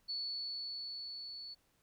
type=tone with level ramp; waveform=sine; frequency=4435 Hz; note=C#8; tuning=in tune; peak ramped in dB=-36 to -45 dBFS; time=0.08-1.55 s; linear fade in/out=20 ms; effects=pink hiss -74 dBFS RMS until 1.82 s